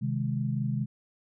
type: chord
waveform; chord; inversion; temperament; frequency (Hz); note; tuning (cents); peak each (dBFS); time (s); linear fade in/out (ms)
sine; Ab major; first; equal; 130.81 / 155.56 / 207.7; C3 / Eb3 / Ab3; 0 / 0 / 0; -29 / -33 / -32; 0.01-0.86; 20
effects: none